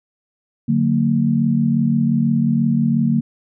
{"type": "chord", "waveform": "sine", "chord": "D augmented", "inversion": "none", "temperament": "just", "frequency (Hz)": [146.83, 183.54, 229.4], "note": ["D3", "F#3", "A#3"], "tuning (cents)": [0, -14, -28], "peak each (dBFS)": [-19, -21, -16], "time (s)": [0.68, 3.21], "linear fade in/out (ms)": 10, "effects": []}